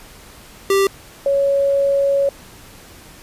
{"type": "tone pair in turn", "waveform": ["square", "sine"], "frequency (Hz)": [392.2, 556.4], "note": ["G4", "C#5"], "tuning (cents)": [1, 6], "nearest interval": "tritone", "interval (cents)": 605, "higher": "second", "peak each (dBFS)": -13, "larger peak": "neither", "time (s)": [[0.7, 0.87], [1.26, 2.29]], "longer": "second", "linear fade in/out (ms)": 2, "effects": ["pink hiss -42 dBFS RMS until 3.22 s", "resampled to 32000 Hz"]}